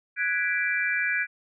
sine chord, G# half-diminished seventh, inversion third, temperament equal, 1480 / 1661.2 / 1975.5 / 2349 Hz, F#6 / G#6 / B6 / D7, 0 / 0 / 0 / 0 cents, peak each -30 / -27 / -32 / -28 dBFS, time 0.16-1.27 s, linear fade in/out 50 ms, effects none

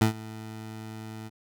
20% pulse tone with ADSR envelope, 110 Hz, A2, in tune, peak -12 dBFS, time 0.01-1.3 s, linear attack 6 ms, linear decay 110 ms, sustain -21 dB, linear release 31 ms, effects none

